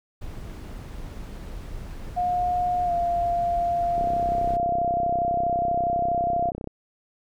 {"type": "noise", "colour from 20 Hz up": "brown", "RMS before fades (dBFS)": -36, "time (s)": [0.21, 4.57], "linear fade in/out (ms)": 10}
{"type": "tone with pitch glide", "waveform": "sine", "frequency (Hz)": [716, 694], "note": ["F5", "F5"], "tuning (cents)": [43, -11], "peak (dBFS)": -21, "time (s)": [2.16, 6.51], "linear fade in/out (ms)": 20, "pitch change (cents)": -54, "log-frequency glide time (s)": [2.84, 2.92]}
{"type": "click train", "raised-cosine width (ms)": 2, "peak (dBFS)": -19, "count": 88, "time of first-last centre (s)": [3.98, 6.673], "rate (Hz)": 32.3}
{"effects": []}